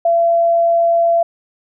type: tone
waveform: sine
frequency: 677 Hz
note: E5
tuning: 46 cents sharp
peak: -10 dBFS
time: 0.05-1.23 s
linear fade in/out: 5 ms
effects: none

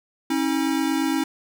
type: tone pair together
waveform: square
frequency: 271.7 / 320.3 Hz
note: C#4 / E4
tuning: -35 / -50 cents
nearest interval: minor third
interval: 285 cents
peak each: -24 dBFS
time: 0.3-1.24 s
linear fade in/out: 5 ms
effects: none

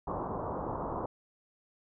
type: low-pass noise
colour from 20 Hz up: white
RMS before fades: -36 dBFS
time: 0.07-1.06 s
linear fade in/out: 5 ms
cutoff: 1100 Hz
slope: 48 dB/octave
effects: none

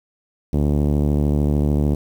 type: tone with low-pass filter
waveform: 5% pulse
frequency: 73.42 Hz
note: D2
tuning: in tune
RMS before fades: -18 dBFS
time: 0.53-1.95 s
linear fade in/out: 5 ms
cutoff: 230 Hz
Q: 0.64
effects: 7-bit

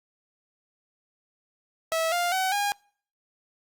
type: tone with pitch steps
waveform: sawtooth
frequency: 650 / 700.7 / 755.3 / 814.2 Hz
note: E5 / F5 / F#5 / G#5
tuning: -24 / +6 / +35 / -35 cents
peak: -20 dBFS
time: 1.92-2.72 s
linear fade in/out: 0 ms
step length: 200 ms
effects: noise-tail reverb RT60 0.5 s tail -26 dB re dry + Opus 48 kbps

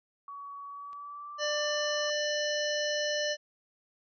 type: tone with pitch glide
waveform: sine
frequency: 1129 to 1174.2 Hz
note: C#6 to D6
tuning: +31 to -1 cents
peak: -40 dBFS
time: 0.28-2.1 s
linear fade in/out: 2 ms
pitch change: +68 cents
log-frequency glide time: 0.67-1.38 s
type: clicks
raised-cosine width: 0.2 ms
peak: -40 dBFS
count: 2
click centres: 0.931 / 2.233 s
type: harmonic tone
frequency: 595 Hz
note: D5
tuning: 22 cents sharp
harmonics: 1 / 3 / 5 / 7 / 9 / 10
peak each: -31 / -35 / -37 / -39 / -40 / -40 dBFS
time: 1.38-3.37 s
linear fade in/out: 50 ms
effects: none

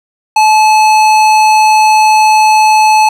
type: tone with tanh clipping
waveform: sine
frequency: 863 Hz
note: A5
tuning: 34 cents flat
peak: -6 dBFS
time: 0.36-3.09 s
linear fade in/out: 5 ms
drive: 18 dB
effects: none

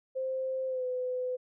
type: tone with pitch glide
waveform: sine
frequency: 523.3 to 504.3 Hz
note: C5 to B4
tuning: 0 to +36 cents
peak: -30 dBFS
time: 0.15-1.37 s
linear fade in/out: 20 ms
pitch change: -64 cents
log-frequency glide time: 0.67-0.85 s
effects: none

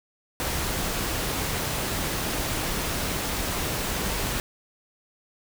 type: noise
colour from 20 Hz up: pink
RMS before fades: -28 dBFS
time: 0.4-4.4 s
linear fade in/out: 0 ms
effects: none

